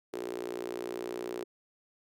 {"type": "tone with high-pass filter", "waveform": "sawtooth", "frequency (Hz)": 59.8, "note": "A#1", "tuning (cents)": 45, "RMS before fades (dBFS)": -38, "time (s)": [0.13, 1.44], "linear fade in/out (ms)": 5, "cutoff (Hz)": 380, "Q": 6.2, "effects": []}